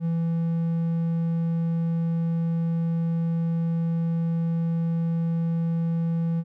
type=tone; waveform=triangle; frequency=166.3 Hz; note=E3; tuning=16 cents sharp; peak=-20 dBFS; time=0-6.44 s; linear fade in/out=50 ms; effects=none